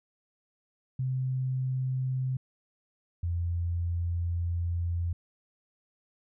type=tone pair in turn; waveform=sine; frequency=129.8 / 85.94 Hz; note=C3 / F2; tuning=-13 / -27 cents; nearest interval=perfect fifth; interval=714 cents; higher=first; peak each=-27 dBFS; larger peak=neither; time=0.99-2.37 / 3.23-5.13 s; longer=second; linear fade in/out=5 ms; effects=none